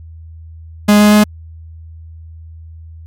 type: tone with pitch steps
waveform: 45% pulse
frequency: 207.7 / 209 / 210.4 Hz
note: G#3 / G#3 / G#3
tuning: 0 / +11 / +23 cents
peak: -5 dBFS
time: 0.88-1.24 s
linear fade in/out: 10 ms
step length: 120 ms
effects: added 81 Hz sine -31 dBFS peak until 3.06 s + MP3 96 kbps